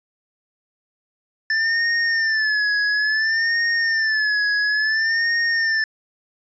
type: tone with vibrato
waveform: square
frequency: 1760 Hz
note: A6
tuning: in tune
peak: -18 dBFS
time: 1.5-5.84 s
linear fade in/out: 2 ms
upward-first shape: sine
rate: 0.58 Hz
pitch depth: 88 cents each way
effects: resampled to 16000 Hz